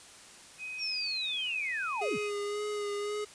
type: tone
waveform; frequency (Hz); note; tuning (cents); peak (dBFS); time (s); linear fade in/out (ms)
sine; 2515; D#7; +18; -37; 0.58-2.31; 50
type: linear sweep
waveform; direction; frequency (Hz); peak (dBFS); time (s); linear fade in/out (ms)
sine; down; 5660 to 69.3; -32; 0.78-2.19; 50
type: tone with vibrato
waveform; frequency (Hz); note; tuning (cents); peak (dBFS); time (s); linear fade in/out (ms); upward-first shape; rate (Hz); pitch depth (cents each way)
square; 413.7; G#4; -7; -33; 2.01-3.25; 10; sine; 1.9; 24
effects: white hiss -52 dBFS RMS until 3.34 s + resampled to 22050 Hz